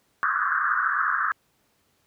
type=band-pass noise; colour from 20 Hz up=pink; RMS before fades=-24 dBFS; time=0.23-1.32 s; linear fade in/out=0 ms; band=1100 to 1700 Hz; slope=96 dB/octave; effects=pink hiss -67 dBFS RMS until 2.06 s + high-pass 80 Hz 12 dB/octave